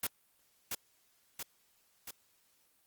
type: noise with echo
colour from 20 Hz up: white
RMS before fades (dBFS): -33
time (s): 0.03-0.07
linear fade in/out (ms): 5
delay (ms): 680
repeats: 3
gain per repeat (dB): -4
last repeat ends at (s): 2.11
effects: white hiss -71 dBFS RMS until 2.86 s + Opus 32 kbps